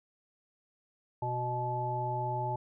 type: harmonic tone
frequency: 123.47 Hz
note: B2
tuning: in tune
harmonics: 1 / 3 / 5 / 7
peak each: -35 / -41 / -40 / -33 dBFS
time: 1.22-2.56 s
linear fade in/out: 5 ms
effects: none